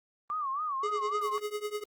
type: tone with vibrato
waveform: sine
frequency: 1154 Hz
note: D6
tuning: 31 cents flat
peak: -30 dBFS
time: 0.3-1.38 s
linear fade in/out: 0 ms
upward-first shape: sine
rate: 3.7 Hz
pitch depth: 150 cents each way
type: tone with tremolo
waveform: square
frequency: 419 Hz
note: G#4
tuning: 15 cents sharp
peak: -30 dBFS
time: 0.83-1.84 s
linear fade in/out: 5 ms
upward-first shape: triangle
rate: 10 Hz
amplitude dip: 95%
effects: Opus 24 kbps